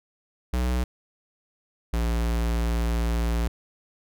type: tone pair in turn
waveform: square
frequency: 61.74 / 57.72 Hz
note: B1 / A#1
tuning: 0 / -16 cents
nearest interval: minor second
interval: 116 cents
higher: first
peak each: -23 / -23 dBFS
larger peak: neither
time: 0.53-0.84 / 1.93-3.48 s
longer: second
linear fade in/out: 5 ms
effects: none